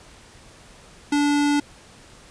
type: tone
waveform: square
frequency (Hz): 290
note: D4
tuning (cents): -22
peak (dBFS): -18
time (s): 1.12-1.6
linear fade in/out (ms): 5
effects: pink hiss -48 dBFS RMS until 2.3 s + resampled to 22050 Hz